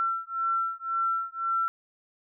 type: beating tone pair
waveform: sine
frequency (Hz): 1348 / 1349.9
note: E6 / E6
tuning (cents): +38 / +41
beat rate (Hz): 1.9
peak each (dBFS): -29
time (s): 0-1.68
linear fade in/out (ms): 0
effects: none